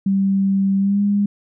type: tone with pitch glide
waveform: sine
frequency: 195 to 203 Hz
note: G3 to G#3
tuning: -9 to -39 cents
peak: -14 dBFS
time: 0.06-1.26 s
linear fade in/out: 5 ms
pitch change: +70 cents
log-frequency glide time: 0.78-1.01 s
effects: none